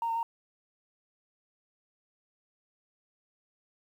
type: tone with pitch steps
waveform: sine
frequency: 925 / 912 / 924 Hz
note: A#5 / A#5 / A#5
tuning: -14 / -38 / -16 cents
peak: -27 dBFS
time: 0.02-0.23 s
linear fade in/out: 2 ms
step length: 70 ms
effects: tanh soft clip ceiling -24 dBFS + 10-bit